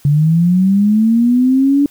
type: linear sweep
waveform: sine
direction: up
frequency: 141.1 to 288 Hz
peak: -8 dBFS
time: 0.05-1.86 s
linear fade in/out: 2 ms
effects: white hiss -47 dBFS RMS until 1.9 s